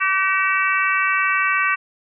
harmonic tone with a mistuned harmonic, 381.2 Hz, G4, 48 cents flat, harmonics 3 / 4 / 5 / 6 / 7, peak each -21 / -22 / -23 / -24 / -24 dBFS, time 0-1.76 s, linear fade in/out 20 ms, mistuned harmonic 3, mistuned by +21 cents, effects none

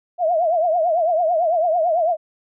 sine tone with vibrato, 670 Hz, E5, 28 cents sharp, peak -15 dBFS, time 0.18-2.17 s, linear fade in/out 50 ms, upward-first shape triangle, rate 9 Hz, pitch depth 160 cents each way, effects none

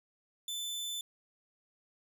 sawtooth tone, 3520 Hz, A7, in tune, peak -33 dBFS, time 0.48-1.01 s, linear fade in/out 2 ms, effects none

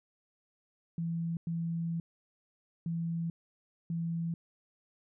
sine tone bursts at uneven times, 167 Hz, E3, 23 cents sharp, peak -31 dBFS, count 4, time 0.98-1.37 / 1.47-2 / 2.86-3.3 / 3.9-4.34 s, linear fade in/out 2 ms, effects none

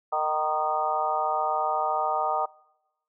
harmonic tone with a mistuned harmonic, 153.9 Hz, D#3, 19 cents flat, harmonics 3 / 4 / 5 / 6 / 7 / 8, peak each -38 / -31 / -27 / -30 / -38 / -29 dBFS, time 0.12-2.46 s, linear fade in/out 10 ms, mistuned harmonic 6, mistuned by +23 cents, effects noise-tail reverb RT60 1.0 s tail -25 dB re dry

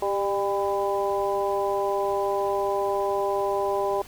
harmonic tone with a mistuned harmonic, 200 Hz, G3, 35 cents sharp, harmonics 2 / 3 / 4 / 5, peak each -26 / -28 / -29 / -30 dBFS, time 0.02-4.02 s, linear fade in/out 5 ms, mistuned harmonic 2, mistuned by -21 cents, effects pink hiss -46 dBFS RMS until 4.07 s

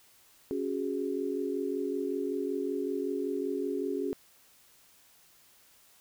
sine chord, C# suspended fourth, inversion none, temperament equal, 277.2 / 370 / 415.3 Hz, C#4 / F#4 / G#4, 0 / 0 / 0 cents, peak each -34 dBFS, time 0.51-4.13 s, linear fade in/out 0 ms, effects white hiss -61 dBFS RMS until 6 s

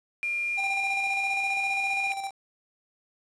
sine tone with pitch glide, 2400 to 2421 Hz, D7 to D#7, +37 to -48 cents, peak -26 dBFS, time 0.23-2.12 s, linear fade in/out 0 ms, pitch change +15 cents, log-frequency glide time 0.46-1.51 s
square tone with tremolo, 784 Hz, G5, in tune, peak -30 dBFS, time 0.57-2.31 s, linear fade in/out 20 ms, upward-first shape square, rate 15 Hz, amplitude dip 45%
effects resampled to 22050 Hz + 8-bit

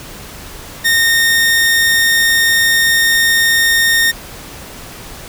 sawtooth tone, 1839 Hz, A#6, 24 cents flat, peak -6 dBFS, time 0.84-4.12 s, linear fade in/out 20 ms, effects pink hiss -32 dBFS RMS until 5.28 s

